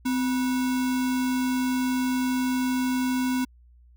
sine tone with sample-and-hold, 256.3 Hz, C4, 36 cents flat, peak -22 dBFS, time 0.05-3.45 s, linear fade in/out 10 ms, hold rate 1225 Hz, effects added 60 Hz sine -51 dBFS peak until 3.96 s

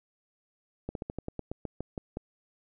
slowing click train, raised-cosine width 2 ms, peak -21 dBFS, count 12, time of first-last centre 0.89-2.171 s, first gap 62 ms, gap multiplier 1.12, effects none

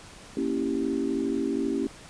sine chord, A# diminished seventh, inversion none, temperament equal, 233.1 / 277.2 / 329.6 / 392 Hz, A#3 / C#4 / E4 / G4, 0 / 0 / 0 / 0 cents, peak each -32 / -28 / -31 / -31 dBFS, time 0.37-1.87 s, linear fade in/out 2 ms, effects pink hiss -47 dBFS RMS until 2.09 s + resampled to 22050 Hz

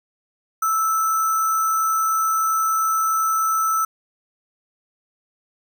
sine tone with sample-and-hold, 1318.5 Hz, E6, in tune, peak -17 dBFS, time 0.62-3.85 s, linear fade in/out 5 ms, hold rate 7350 Hz, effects none

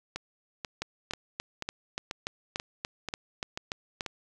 two click trains, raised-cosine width 0.2 ms, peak -15 / -17 dBFS, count 12 / 9, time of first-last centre 0.82-4.008 / 0.16-4.062 s, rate 3.45 / 2.05 Hz, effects none

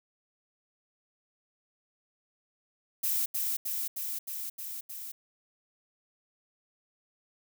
violet noise with echo, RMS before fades -29 dBFS, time 3.03-3.26 s, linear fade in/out 10 ms, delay 310 ms, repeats 6, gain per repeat -2 dB, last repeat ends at 5.12 s, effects none

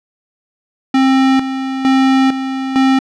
square tone with tremolo, 265.3 Hz, C4, 24 cents sharp, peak -9 dBFS, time 0.94-2.99 s, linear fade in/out 5 ms, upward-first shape square, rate 1.1 Hz, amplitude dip 65%, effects low-pass 4000 Hz 12 dB/octave

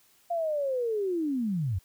sine linear sweep, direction down, 698.5 to 82 Hz, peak -26 dBFS, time 0.3-1.79 s, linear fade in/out 10 ms, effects white hiss -63 dBFS RMS until 1.84 s

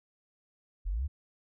sine exponential sweep, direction up, 39.99 to 79 Hz, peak -29 dBFS, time 0.85-1.08 s, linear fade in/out 20 ms, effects none

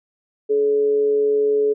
sine tone with amplitude modulation, 426.1 Hz, G#4, 44 cents sharp, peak -13 dBFS, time 0.49-1.74 s, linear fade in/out 20 ms, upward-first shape sine, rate 138 Hz, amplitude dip 35%, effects none

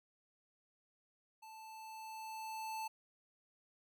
square tone with level ramp, 880 Hz, A5, in tune, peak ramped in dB -53 to -40 dBFS, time 1.42-2.88 s, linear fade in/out 10 ms, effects none

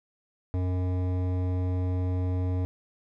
triangle tone with hard clipping, 91.2 Hz, F#2, 24 cents flat, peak -27 dBFS, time 0.54-2.65 s, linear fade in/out 0 ms, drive 18 dB, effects none

